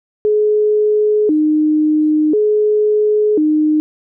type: tone with vibrato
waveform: sine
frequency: 360 Hz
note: F#4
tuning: 47 cents flat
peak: -10 dBFS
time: 0.25-3.8 s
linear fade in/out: 0 ms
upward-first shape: square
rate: 0.48 Hz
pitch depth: 280 cents each way
effects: none